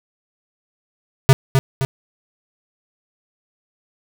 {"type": "tone with echo", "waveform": "square", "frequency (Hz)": 134.3, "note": "C3", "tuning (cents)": 46, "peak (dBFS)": -6, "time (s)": [1.29, 1.33], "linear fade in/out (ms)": 0, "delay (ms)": 260, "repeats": 2, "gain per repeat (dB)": -6, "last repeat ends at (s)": 1.85, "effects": []}